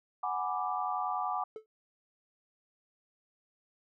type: chord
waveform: sine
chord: G# half-diminished seventh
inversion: third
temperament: equal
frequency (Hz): 740 / 830.6 / 987.8 / 1174.7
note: F#5 / G#5 / B5 / D6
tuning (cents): 0 / 0 / 0 / 0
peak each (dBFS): -35 / -37 / -39 / -35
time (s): 0.23-1.44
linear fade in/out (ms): 5
type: tone with exponential decay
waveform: triangle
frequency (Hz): 436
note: A4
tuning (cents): -16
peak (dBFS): -34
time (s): 1.56-1.66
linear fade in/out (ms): 1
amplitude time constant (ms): 21
effects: none